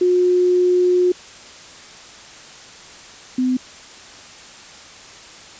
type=tone pair in turn; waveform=sine; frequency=360 / 254.6 Hz; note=F#4 / C4; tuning=-47 / -47 cents; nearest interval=tritone; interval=600 cents; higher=first; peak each=-12 / -15 dBFS; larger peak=first; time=0.01-1.12 / 3.38-3.57 s; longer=first; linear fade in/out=5 ms; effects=white hiss -40 dBFS RMS until 5.59 s + resampled to 16000 Hz